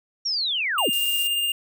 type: linear sweep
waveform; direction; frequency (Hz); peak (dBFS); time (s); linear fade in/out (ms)
sine; down; 5690 to 147.5; -22; 0.25-0.9; 10
type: tone with tremolo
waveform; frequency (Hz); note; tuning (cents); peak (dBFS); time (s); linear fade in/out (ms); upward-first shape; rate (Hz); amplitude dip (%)
square; 2808; F7; +9; -21; 0.78-1.52; 2; sine; 17; 25
type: noise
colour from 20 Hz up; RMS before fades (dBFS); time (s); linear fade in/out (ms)
violet; -31; 0.93-1.27; 0
effects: none